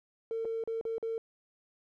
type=tone with dropouts; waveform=triangle; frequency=452.7 Hz; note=A4; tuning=49 cents sharp; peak=-28 dBFS; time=0.31-1.18 s; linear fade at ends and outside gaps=1 ms; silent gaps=0.448-0.453 / 0.638-0.675 / 0.812-0.852 / 0.982-1.027 s; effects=tanh soft clip ceiling -29 dBFS